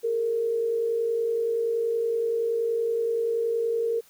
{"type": "tone pair together", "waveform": "sine", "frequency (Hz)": [410.4, 461], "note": ["G#4", "A#4"], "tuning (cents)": [-21, -19], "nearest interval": "major second", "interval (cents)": 202, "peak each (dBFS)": [-33, -23], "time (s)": [0.03, 4.01], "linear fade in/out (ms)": 20, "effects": ["white hiss -57 dBFS RMS until 4.09 s"]}